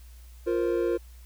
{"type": "chord", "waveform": "triangle", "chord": "F suspended fourth", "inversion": "none", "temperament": "equal", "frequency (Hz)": [349.2, 466.2, 523.3], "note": ["F4", "Bb4", "C5"], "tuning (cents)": [0, 0, 0], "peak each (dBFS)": [-24, -26, -30], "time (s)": [0.46, 0.98], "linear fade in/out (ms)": 20, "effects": ["added 60 Hz sine -45 dBFS peak until 1.25 s", "white hiss -59 dBFS RMS until 1.25 s"]}